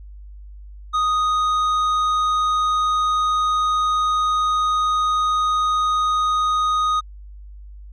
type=tone with tanh clipping; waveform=sine; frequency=1244.5 Hz; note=D#6; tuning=in tune; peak=-18 dBFS; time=0.93-7.01 s; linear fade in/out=20 ms; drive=8 dB; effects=added 50 Hz sine -36 dBFS peak until 7.92 s